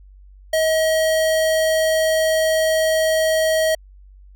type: tone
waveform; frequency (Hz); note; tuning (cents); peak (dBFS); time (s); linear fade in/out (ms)
square; 636; D#5; +38; -16; 0.53-3.75; 5
effects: added 48 Hz sine -42 dBFS peak until 4.35 s